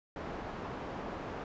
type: low-pass noise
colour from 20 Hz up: white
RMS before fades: -41 dBFS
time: 0.16-1.44 s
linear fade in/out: 2 ms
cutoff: 880 Hz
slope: 12 dB/octave
effects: resampled to 16000 Hz